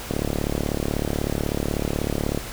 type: click train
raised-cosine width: 2 ms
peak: -10 dBFS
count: 83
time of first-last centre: 0.11-2.375 s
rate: 36.2 Hz
effects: added 50 Hz sine -38 dBFS peak until 2.52 s + pink hiss -35 dBFS RMS until 2.52 s